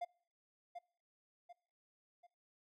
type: tone with echo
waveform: triangle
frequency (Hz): 700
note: F5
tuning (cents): +4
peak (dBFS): -36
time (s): 0.01-0.05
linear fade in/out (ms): 10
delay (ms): 740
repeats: 3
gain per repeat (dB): -7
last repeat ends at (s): 2.27
effects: noise-tail reverb RT60 0.6 s tail -25 dB re dry